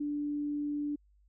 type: tone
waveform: sine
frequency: 292.6 Hz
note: D4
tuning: 6 cents flat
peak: -31 dBFS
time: 0-0.96 s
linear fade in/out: 10 ms
effects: added 50 Hz sine -62 dBFS peak until 1.28 s